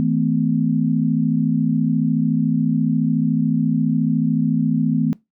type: tone cluster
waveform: sine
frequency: 160.8 / 219.8 / 253.9 Hz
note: E3 / A3 / B3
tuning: -43 / -2 / +48 cents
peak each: -20 dBFS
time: 0-5.13 s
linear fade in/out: 0 ms
effects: noise-tail reverb RT60 0.2 s tail -22 dB re dry